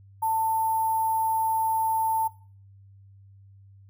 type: tone with sample-and-hold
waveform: sine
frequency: 890 Hz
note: A5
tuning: 20 cents sharp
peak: -22 dBFS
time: 0.22-2.28 s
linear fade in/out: 10 ms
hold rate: 11025 Hz
effects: noise-tail reverb RT60 0.4 s tail -17 dB re dry + added 98 Hz sine -49 dBFS peak until 3.89 s